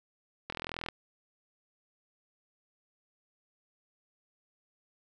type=click train; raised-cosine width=0.3 ms; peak=-20 dBFS; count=17; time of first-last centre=0.5-0.886 s; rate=41.4 Hz; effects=none